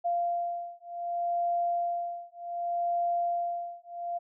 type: beating tone pair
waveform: sine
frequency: 693 / 693.66 Hz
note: F5 / F5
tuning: -14 / -12 cents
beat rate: 0.66 Hz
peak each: -31 dBFS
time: 0.04-4.19 s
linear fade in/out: 20 ms
effects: none